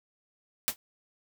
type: noise with exponential decay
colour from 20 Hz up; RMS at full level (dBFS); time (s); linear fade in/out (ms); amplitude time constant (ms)
white; -23; 0.68-0.76; 0; 17
effects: none